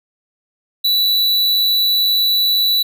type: tone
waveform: square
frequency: 3951 Hz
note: B7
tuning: in tune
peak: -13 dBFS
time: 0.84-2.83 s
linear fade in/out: 10 ms
effects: none